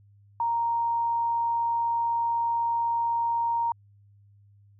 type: tone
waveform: sine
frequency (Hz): 932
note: A#5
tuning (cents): -1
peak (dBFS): -23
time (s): 0.4-3.72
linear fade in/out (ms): 2
effects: added 101 Hz sine -54 dBFS peak until 4.79 s